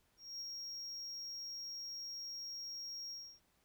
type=tone with ADSR envelope; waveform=triangle; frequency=5588 Hz; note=F8; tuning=in tune; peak=-40 dBFS; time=0.17-3.4 s; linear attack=240 ms; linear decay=13 ms; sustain=-2 dB; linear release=290 ms; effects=pink hiss -75 dBFS RMS until 3.64 s